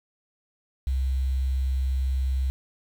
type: tone with quantisation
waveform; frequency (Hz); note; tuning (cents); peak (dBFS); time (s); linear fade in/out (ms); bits
sine; 65.8; C2; +10; -22; 0.87-2.5; 0; 8
effects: none